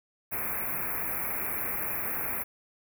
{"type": "band-stop noise", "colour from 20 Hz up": "white", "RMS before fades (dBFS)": -32, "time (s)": [0.31, 2.44], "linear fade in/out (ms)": 20, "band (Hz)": [2500, 11000], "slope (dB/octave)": 96, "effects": []}